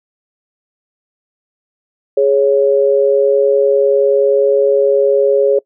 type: tone pair together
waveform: sine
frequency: 414.9 / 554.4 Hz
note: G#4 / C#5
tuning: -2 / 0 cents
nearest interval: perfect fourth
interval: 502 cents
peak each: -11 dBFS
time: 2.17-5.59 s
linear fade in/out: 5 ms
effects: noise-tail reverb RT60 0.1 s tail -24 dB re dry